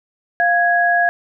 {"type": "tone pair together", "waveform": "sine", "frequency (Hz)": [698.5, 1661.3], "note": ["F5", "G#6"], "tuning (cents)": [0, 0], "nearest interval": "octave + minor third", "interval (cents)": 1500, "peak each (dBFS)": -15, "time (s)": [0.4, 1.09], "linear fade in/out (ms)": 0, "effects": []}